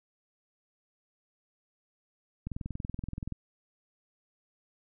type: click train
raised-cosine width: 5 ms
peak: -23 dBFS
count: 19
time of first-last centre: 2.47-3.323 s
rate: 21.1 Hz
effects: none